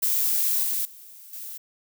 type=noise with level steps; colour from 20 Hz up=violet; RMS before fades=-23 / -26 / -46 / -37 dBFS; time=0.02-1.58 s; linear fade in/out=10 ms; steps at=0.63 / 0.85 / 1.33 s; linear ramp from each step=2 ms; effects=none